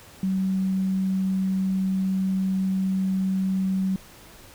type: tone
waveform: sine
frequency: 190 Hz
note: F#3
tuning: 46 cents sharp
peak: -21 dBFS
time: 0.23-3.96 s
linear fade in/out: 2 ms
effects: pink hiss -48 dBFS RMS until 4.54 s